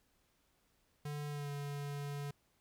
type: tone with pitch glide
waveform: square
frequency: 146.83 to 143.23 Hz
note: D3 to D3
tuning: 0 to -43 cents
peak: -40 dBFS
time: 1.05-2.31 s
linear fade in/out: 5 ms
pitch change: -43 cents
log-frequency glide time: 1.29-1.5 s
effects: pink hiss -75 dBFS RMS until 2.6 s